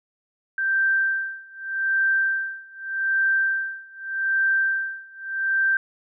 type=tone with tremolo; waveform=sine; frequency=1568 Hz; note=G6; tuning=in tune; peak=-17 dBFS; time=0.58-5.77 s; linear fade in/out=2 ms; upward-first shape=sine; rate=0.83 Hz; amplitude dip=95%; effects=none

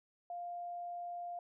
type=tone; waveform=sine; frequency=700 Hz; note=F5; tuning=4 cents sharp; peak=-40 dBFS; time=0.3-1.39 s; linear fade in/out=2 ms; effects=none

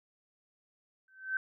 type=tone with exponential growth; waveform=sine; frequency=1541 Hz; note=G6; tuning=30 cents flat; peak=-26 dBFS; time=1.08-1.37 s; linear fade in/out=2 ms; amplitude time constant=63 ms; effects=none

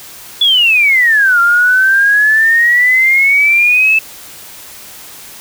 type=exponential two-way sweep; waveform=sine; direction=down then up; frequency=3464 to 1380 to 2637 Hz; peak=-6 dBFS; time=0.41-3.99 s; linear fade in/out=5 ms; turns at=1.4 s; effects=white hiss -33 dBFS RMS until 5.4 s

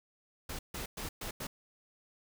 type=noise bursts at uneven times; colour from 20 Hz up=pink; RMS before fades=-40 dBFS; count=5; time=0.49-0.59 / 0.74-0.86 / 0.97-1.09 / 1.21-1.31 / 1.4-1.47 s; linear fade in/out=5 ms; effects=none

